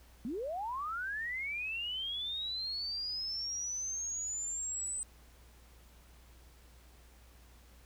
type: linear sweep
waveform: sine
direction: up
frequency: 207.7 to 8140 Hz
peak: -35 dBFS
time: 0.25-5.03 s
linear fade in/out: 0 ms
effects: added 60 Hz sine -57 dBFS peak until 7.85 s + pink hiss -63 dBFS RMS until 7.85 s